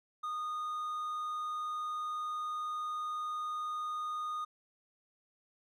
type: tone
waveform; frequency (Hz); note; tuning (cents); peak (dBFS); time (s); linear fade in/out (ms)
triangle; 1231; D#6; -19; -33; 0.23-4.45; 10
effects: none